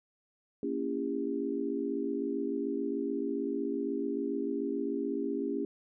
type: chord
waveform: sine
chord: A# diminished seventh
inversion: none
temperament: just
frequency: 233.1 / 279.7 / 335.6 / 402.8 Hz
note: A#3 / C#4 / E4 / G4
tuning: 0 / +16 / +31 / +47 cents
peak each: -38 / -34 / -38 / -35 dBFS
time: 0.63-5.65 s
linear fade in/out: 2 ms
effects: none